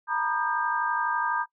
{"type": "tone cluster", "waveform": "sine", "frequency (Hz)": [921, 973, 1217, 1590], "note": ["A#5", "B5", "D#6", "G6"], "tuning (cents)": [-21, -26, -39, 24], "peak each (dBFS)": -30, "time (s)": [0.07, 1.46], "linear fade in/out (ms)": 50, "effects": ["noise-tail reverb RT60 0.1 s tail -21 dB re dry"]}